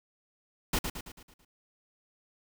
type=noise with echo; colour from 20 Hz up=pink; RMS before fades=-28 dBFS; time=0.73-0.79 s; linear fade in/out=5 ms; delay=110 ms; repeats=6; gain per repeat=-6 dB; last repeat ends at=1.45 s; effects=none